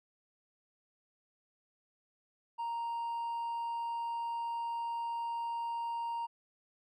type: tone with hard clipping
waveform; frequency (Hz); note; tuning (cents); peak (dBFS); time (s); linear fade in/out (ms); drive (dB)
sine; 932.3; A#5; 0; -35; 2.58-6.27; 20; 2
effects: none